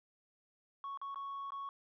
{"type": "tone with dropouts", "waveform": "sine", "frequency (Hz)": 1108.7, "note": "C#6", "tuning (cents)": 0, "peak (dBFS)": -38, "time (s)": [0.84, 1.69], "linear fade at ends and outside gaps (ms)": 1, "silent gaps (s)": [[0.974, 1.015], [1.145, 1.158], [1.505, 1.52]], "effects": ["tanh soft clip ceiling -38 dBFS"]}